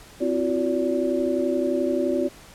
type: tone cluster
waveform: sine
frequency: 260.4 / 336.4 / 368 / 575 Hz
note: C4 / E4 / F#4 / D5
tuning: -8 / +35 / -9 / -37 cents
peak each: -26 dBFS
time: 0.2-2.29 s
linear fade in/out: 20 ms
effects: pink hiss -47 dBFS RMS until 2.54 s + low-pass 12000 Hz 12 dB/octave